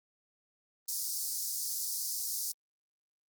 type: high-pass noise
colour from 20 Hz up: pink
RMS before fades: -35 dBFS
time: 0.88-2.52 s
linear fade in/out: 5 ms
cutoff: 4800 Hz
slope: 48 dB/octave
effects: Opus 32 kbps